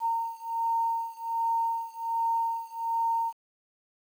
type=beating tone pair; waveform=sine; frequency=917 / 918.3 Hz; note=A#5 / A#5; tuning=-29 / -26 cents; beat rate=1.3 Hz; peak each=-29 / -30 dBFS; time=0-3.33 s; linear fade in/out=50 ms; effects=9-bit